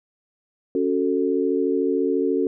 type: chord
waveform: sine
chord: F# minor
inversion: second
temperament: just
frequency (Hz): 277.5 / 370 / 444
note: C#4 / F#4 / A4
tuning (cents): +2 / 0 / +16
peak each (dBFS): -23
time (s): 0.75-2.47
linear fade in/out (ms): 2
effects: none